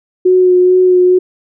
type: tone with vibrato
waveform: sine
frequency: 365.2 Hz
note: F#4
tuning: 23 cents flat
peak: -5 dBFS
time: 0.25-1.19 s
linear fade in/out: 10 ms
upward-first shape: sine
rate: 2.3 Hz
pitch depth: 17 cents each way
effects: none